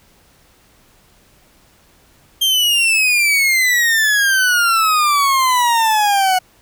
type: exponential sweep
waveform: 40% pulse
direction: down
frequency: 3193 to 732 Hz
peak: -11 dBFS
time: 2.41-6.39 s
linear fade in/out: 10 ms
effects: pink hiss -52 dBFS RMS until 6.61 s